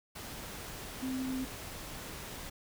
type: tone in noise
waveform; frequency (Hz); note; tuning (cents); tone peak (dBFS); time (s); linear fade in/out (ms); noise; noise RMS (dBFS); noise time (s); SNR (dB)
sine; 260; C4; -11; -33; 1.02-1.45; 10; pink; -44; 0.15-2.5; +8
effects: none